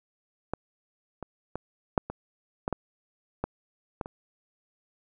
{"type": "clicks", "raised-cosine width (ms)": 1, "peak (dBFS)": [-15, -22, -18, -7, -20, -14, -14, -14, -17, -24], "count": 10, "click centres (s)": [0.536, 1.227, 1.556, 1.978, 2.1, 2.679, 2.727, 3.44, 4.012, 4.059], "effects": []}